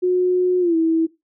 sine tone with pitch glide, 363.2 to 325.4 Hz, F#4 to E4, -32 to -22 cents, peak -14 dBFS, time 0.02-1.07 s, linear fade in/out 20 ms, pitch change -190 cents, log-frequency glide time 0.6-0.76 s, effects noise-tail reverb RT60 0.2 s tail -18 dB re dry

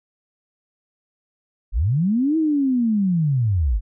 sine linear two-way sweep, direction up then down, 36.83 to 325.2 to 42.71 Hz, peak -16 dBFS, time 1.72-3.81 s, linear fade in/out 50 ms, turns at 2.37 s, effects none

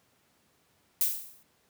violet noise with exponential decay, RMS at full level -23 dBFS, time 1.01-1.43 s, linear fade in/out 1 ms, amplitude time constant 91 ms, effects pink hiss -68 dBFS RMS until 1.69 s + high-pass 100 Hz 12 dB/octave

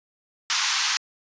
white band-pass noise, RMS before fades -24 dBFS, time 0.5-0.97 s, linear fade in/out 0 ms, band 890 to 6600 Hz, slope 48 dB/octave, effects resampled to 16000 Hz

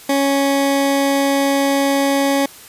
20% pulse tone, 277.2 Hz, C#4, in tune, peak -9 dBFS, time 0.09-2.46 s, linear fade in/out 5 ms, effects white hiss -40 dBFS RMS until 2.68 s + resampled to 32000 Hz

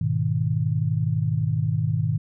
sine chord, G# minor, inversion none, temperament equal, 103.83 / 123.47 / 155.56 Hz, G#2 / B2 / D#3, 0 / 0 / 0 cents, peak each -25 / -25 / -24 dBFS, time 0.01-2.18 s, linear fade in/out 5 ms, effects none

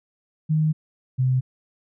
sine tone pair in turn, 155.56 / 128.82 Hz, D#3 / C3, 0 / -27 cents, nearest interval minor third, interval 327 cents, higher first, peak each -17 dBFS, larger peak neither, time 0.49-0.73 / 1.18-1.41 s, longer first, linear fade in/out 20 ms, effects none

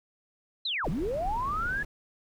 sine linear two-way sweep, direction down then up, 4192 to 129.4 to 1711 Hz, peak -28 dBFS, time 0.65-1.83 s, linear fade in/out 5 ms, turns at 0.89 s
brown noise, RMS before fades -37 dBFS, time 0.84-1.85 s, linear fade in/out 5 ms
effects none

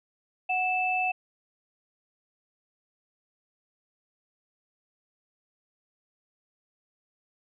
sine tone pair together, 740 / 2637 Hz, F#5 / E7, 0 / 0 cents, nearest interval octave + minor seventh, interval 2200 cents, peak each -27 dBFS, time 0.49-1.12 s, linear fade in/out 10 ms, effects none

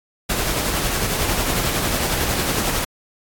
pink noise with tremolo, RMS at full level -20 dBFS, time 0.29-2.85 s, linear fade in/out 10 ms, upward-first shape sine, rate 11 Hz, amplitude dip 30%, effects AAC 64 kbps

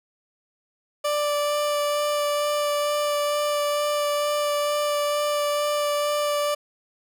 30% pulse tone with vibrato, 587.3 Hz, D5, in tune, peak -19 dBFS, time 1.04-6.55 s, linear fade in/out 10 ms, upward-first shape sine, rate 2.2 Hz, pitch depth 9 cents each way, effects none

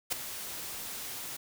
white noise with ADSR envelope, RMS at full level -28 dBFS, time 0.1-1.37 s, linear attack 24 ms, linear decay 6 ms, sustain -12 dB, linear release 10 ms, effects none

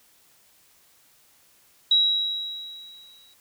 sine tone with exponential decay, 3867 Hz, B7, 37 cents flat, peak -14 dBFS, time 1.91-3.34 s, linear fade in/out 5 ms, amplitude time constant 310 ms, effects white hiss -59 dBFS RMS until 3.4 s

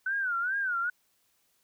sine tone with vibrato, 1492 Hz, F#6, 14 cents sharp, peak -27 dBFS, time 0.06-0.9 s, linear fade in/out 5 ms, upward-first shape sine, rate 2.4 Hz, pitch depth 150 cents each way, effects white hiss -71 dBFS RMS until 1.63 s

